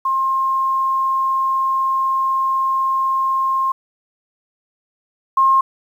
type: tone pair in turn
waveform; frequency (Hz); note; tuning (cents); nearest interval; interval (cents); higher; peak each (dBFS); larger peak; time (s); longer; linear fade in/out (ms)
sine; 1064 / 1068.4; C6 / C6; +29 / +36; unison; 7; second; -15 / -10; second; 0.05-3.72 / 5.37-5.61; first; 5
effects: 8-bit